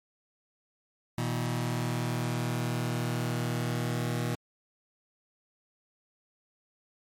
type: tone pair together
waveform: sawtooth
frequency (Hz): 119.98 / 160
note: B2 / D#3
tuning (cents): -50 / +49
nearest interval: perfect fourth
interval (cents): 499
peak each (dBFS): -26 / -29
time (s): 1.18-4.35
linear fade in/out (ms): 0
effects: MP3 64 kbps